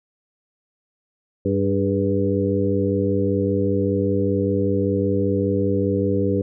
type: harmonic tone with a mistuned harmonic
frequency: 98 Hz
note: G2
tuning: in tune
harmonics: 1 / 2 / 3 / 4 / 5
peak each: -24 / -24 / -24 / -24 / -24 dBFS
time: 1.45-6.42 s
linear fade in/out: 5 ms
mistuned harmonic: 4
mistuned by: +56 cents
effects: none